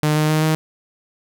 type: tone with pitch steps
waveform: sawtooth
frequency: 151.7 / 153.46 / 155.25 / 157.05 Hz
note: D#3 / D#3 / D#3 / D#3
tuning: -44 / -24 / -3 / +16 cents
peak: -11 dBFS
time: 0.03-0.55 s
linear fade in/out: 0 ms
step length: 130 ms
effects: none